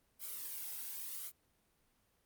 blue noise with flanger, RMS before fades -44 dBFS, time 0.19-1.32 s, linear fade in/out 50 ms, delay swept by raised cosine 1.1 to 1.71 ms, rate 0.89 Hz, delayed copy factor -0.75, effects pink hiss -75 dBFS RMS until 2.25 s + Opus 32 kbps

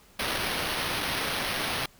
white noise with sample-and-hold, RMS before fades -30 dBFS, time 0.19-1.86 s, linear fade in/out 5 ms, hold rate 7350 Hz, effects pink hiss -57 dBFS RMS until 1.99 s

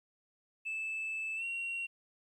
sine tone with pitch glide, 2627 to 2743 Hz, E7 to F7, -7 to -32 cents, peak -33 dBFS, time 0.65-1.87 s, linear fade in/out 20 ms, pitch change +75 cents, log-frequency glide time 1.36-1.44 s, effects tanh soft clip ceiling -33 dBFS + 12-bit

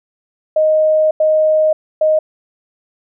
sine tone bursts at uneven times, 622.3 Hz, D#5, in tune, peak -9 dBFS, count 3, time 0.56-1.11 / 1.2-1.73 / 2.01-2.19 s, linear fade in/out 5 ms, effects none

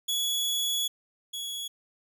sawtooth tone pair in turn, 3382 / 3359 Hz, G#7 / G#7, +31 / +19 cents, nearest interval unison, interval 12 cents, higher first, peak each -23 / -30 dBFS, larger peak first, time 0.08-0.88 / 1.33-1.68 s, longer first, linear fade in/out 10 ms, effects none

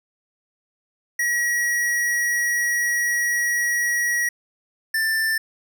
square tone pair in turn, 1912 / 1776.8 Hz, A#6 / A6, +43 / +16 cents, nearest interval minor second, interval 127 cents, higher first, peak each -20 dBFS, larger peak neither, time 1.19-4.29 / 4.94-5.38 s, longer first, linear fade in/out 5 ms, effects none

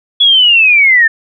sine linear sweep, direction down, 3405 to 1760 Hz, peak -4 dBFS, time 0.2-1.08 s, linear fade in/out 10 ms, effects none

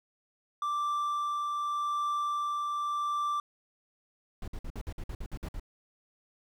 triangle tone with tremolo, 1174.7 Hz, D6, in tune, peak -26 dBFS, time 0.62-3.4 s, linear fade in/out 2 ms, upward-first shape triangle, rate 0.85 Hz, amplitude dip 25%
brown noise bursts, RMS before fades -37 dBFS, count 11, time 4.42-5.598 s, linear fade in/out 2 ms, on 58 ms, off 54 ms
effects none

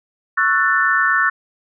sine chord, F# minor seventh, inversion second, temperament just, 1110 / 1332 / 1480 / 1776 Hz, C#6 / E6 / F#6 / A6, +2 / +18 / 0 / +16 cents, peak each -21 / -20 / -18 / -17 dBFS, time 0.37-1.3 s, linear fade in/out 10 ms, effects none

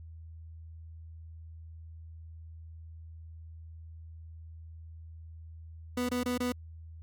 30% pulse tone bursts, 247.1 Hz, B3, 1 cent sharp, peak -26 dBFS, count 4, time 5.97-6.522 s, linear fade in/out 5 ms, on 120 ms, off 24 ms, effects added 81 Hz sine -44 dBFS peak until 7.02 s + MP3 96 kbps

